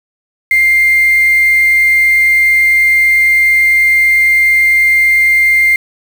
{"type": "tone with quantisation", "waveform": "sine", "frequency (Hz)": 2103, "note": "C7", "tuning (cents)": 8, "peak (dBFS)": -6, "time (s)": [0.51, 5.76], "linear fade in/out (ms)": 2, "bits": 4, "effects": []}